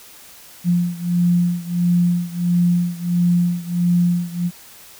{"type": "beating tone pair", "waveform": "sine", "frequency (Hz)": [174.5, 176], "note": ["F3", "F3"], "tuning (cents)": [-1, 14], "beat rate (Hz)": 1.5, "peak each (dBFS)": [-17, -19], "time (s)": [0.64, 4.51], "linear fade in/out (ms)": 50, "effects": ["white hiss -43 dBFS RMS until 4.99 s"]}